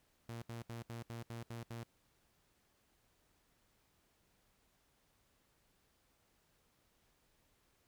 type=tone bursts; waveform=sawtooth; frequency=116.54 Hz; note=A#2; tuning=in tune; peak=-40 dBFS; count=8; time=0.29-1.834 s; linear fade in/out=0 ms; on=130 ms; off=72 ms; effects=pink hiss -75 dBFS RMS until 7.87 s